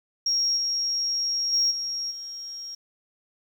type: tone with level steps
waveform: sine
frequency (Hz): 5588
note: F8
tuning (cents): 0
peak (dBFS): -20 / -23 / -18 / -27 / -34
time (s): 0.26-2.75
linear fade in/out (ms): 5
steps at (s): 0.56 / 1.52 / 1.7 / 2.1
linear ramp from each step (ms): 20
effects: tanh soft clip ceiling -15 dBFS + 9-bit